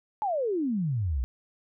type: exponential sweep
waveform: sine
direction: down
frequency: 884 to 57 Hz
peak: -25 dBFS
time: 0.22-1.24 s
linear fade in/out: 0 ms
effects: none